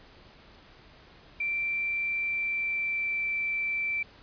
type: tone with pitch glide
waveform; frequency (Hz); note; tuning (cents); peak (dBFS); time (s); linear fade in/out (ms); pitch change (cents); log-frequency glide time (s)
sine; 2349 to 2335; D7 to D7; 0 to -11; -27; 1.4-4.03; 5; -11; 2.13-3.31
effects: pink hiss -54 dBFS RMS until 4.22 s + resampled to 11025 Hz